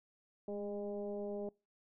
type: tone with frequency modulation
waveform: sine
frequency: 408.4 Hz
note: G#4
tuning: 29 cents flat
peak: -38 dBFS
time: 0.48-1.49 s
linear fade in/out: 2 ms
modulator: 202 Hz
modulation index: 1.2
effects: noise-tail reverb RT60 0.3 s tail -26 dB re dry